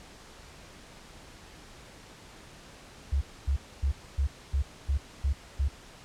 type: tone bursts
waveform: sine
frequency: 69.1 Hz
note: C#2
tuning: 5 cents flat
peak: -23 dBFS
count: 8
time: 3.12-5.684 s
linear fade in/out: 10 ms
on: 93 ms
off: 260 ms
effects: pink hiss -50 dBFS RMS until 6.04 s + low-pass 8000 Hz 12 dB/octave